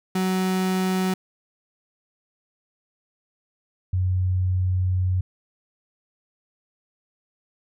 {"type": "tone pair in turn", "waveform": ["35% pulse", "sine"], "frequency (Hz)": [186.7, 92.06], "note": ["F#3", "F#2"], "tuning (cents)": [16, -8], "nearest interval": "octave", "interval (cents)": 1224, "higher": "first", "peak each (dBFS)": -19, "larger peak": "neither", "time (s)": [[0.15, 1.14], [3.93, 5.21]], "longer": "second", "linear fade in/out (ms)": 5, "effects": []}